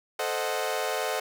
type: chord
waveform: sawtooth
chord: A diminished seventh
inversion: none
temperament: equal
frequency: 440 / 523.3 / 622.3 / 740 Hz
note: A4 / C5 / Eb5 / Gb5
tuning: 0 / 0 / 0 / 0 cents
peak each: -29 dBFS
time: 0.19-1.2 s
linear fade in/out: 5 ms
effects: none